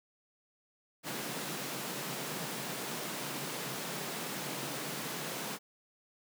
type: high-pass noise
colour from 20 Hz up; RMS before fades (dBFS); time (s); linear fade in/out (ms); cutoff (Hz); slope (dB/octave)
pink; -39; 1.03-5.59; 50; 130; 96
effects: none